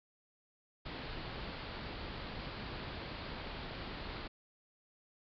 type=low-pass noise; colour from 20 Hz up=pink; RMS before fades=-44 dBFS; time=0.85-4.28 s; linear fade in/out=10 ms; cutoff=4800 Hz; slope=96 dB/octave; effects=none